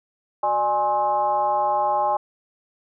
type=tone with frequency modulation; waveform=sine; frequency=830.6 Hz; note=G#5; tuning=in tune; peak=-18 dBFS; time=0.43-2.17 s; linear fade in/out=5 ms; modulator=230 Hz; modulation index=0.97; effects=none